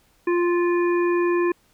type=harmonic tone; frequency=348.9 Hz; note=F4; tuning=2 cents flat; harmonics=1 / 3 / 5 / 7; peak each=-18 / -28 / -32 / -35 dBFS; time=0.27-1.52 s; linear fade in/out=5 ms; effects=pink hiss -61 dBFS RMS until 1.73 s